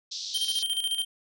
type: band-pass noise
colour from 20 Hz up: pink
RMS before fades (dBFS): -36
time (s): 0.11-0.63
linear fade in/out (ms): 10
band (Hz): 3600 to 5900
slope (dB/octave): 48
type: tone with tremolo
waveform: square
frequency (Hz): 3154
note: G7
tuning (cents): +10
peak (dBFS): -25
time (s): 0.34-1.05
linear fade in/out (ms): 10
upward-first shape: square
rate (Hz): 14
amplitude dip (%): 60
effects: none